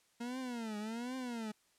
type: tone with vibrato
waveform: 40% pulse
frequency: 233.1 Hz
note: A#3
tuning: in tune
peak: -38 dBFS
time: 0.2-1.52 s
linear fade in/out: 10 ms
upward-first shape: triangle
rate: 1.3 Hz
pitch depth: 210 cents each way
effects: white hiss -72 dBFS RMS until 1.78 s + low-pass 10000 Hz 12 dB/octave